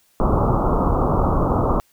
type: low-pass noise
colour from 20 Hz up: pink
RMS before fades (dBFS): -18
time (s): 0.2-1.8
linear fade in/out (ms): 0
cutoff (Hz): 1300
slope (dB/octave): 96
effects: white hiss -60 dBFS RMS until 1.92 s